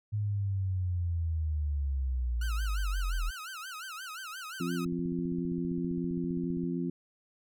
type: linear sweep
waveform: sine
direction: down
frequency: 106.2 to 39.03 Hz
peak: -28 dBFS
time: 0.12-3.31 s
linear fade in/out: 20 ms
type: tone with vibrato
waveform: sawtooth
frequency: 1396.9 Hz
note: F6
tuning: in tune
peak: -36 dBFS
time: 2.41-4.85 s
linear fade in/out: 5 ms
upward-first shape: sine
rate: 5.7 Hz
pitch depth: 200 cents each way
type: harmonic tone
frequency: 86.7 Hz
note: F2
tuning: 12 cents flat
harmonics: 2 / 3 / 4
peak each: -33 / -34 / -37 dBFS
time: 4.6-6.9 s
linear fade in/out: 5 ms
type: click train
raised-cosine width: 5 ms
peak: -32 dBFS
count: 28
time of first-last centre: 4.86-6.636 s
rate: 15.2 Hz
effects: none